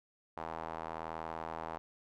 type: tone with band-pass filter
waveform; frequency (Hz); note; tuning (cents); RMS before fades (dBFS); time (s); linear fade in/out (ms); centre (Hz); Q
sawtooth; 81; E2; -30; -42; 0.37-1.78; 0; 880; 2.2
effects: none